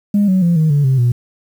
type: tone with pitch steps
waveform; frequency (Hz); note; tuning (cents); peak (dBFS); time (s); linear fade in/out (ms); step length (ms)
sine; 204.2 / 187.25 / 171.71 / 157.46 / 144.39 / 132.41 / 121.42; G#3 / F#3 / F3 / D#3 / D3 / C3 / B2; -29 / +21 / -29 / +21 / -29 / +21 / -29; -8; 0.14-1.12; 5; 140
effects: tanh soft clip ceiling -7 dBFS + 7-bit